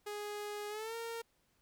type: tone with pitch glide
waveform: sawtooth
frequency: 415.3 to 460.8 Hz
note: G#4 to A#4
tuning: 0 to -20 cents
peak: -36 dBFS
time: 0.06-1.22 s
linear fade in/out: 10 ms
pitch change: +180 cents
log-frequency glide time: 0.69-0.95 s
effects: pink hiss -75 dBFS RMS until 1.61 s